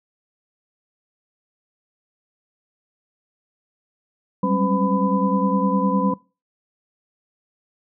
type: tone cluster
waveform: sine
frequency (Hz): 191.2 / 201 / 270.9 / 507 / 1001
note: G3 / G3 / C#4 / B4 / B5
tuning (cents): -43 / +44 / -40 / +45 / +23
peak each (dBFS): -21 / -24 / -25 / -26 / -24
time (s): 4.43-6.14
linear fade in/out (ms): 5
effects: noise-tail reverb RT60 0.3 s tail -22 dB re dry